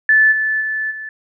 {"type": "tone with level steps", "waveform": "sine", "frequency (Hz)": 1745, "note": "A6", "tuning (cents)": -15, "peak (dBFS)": [-8, -15, -18, -26], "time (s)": [0.09, 1.09], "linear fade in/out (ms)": 2, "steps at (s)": [0.31, 0.6, 0.9], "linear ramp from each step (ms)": 20, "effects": []}